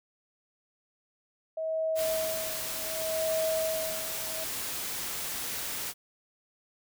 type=tone with tremolo; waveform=sine; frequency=640 Hz; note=D#5; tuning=49 cents sharp; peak=-26 dBFS; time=1.57-4.44 s; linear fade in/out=5 ms; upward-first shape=sine; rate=0.67 Hz; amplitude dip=90%
type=noise; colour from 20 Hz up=white; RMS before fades=-35 dBFS; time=1.95-5.94 s; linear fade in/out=50 ms
effects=none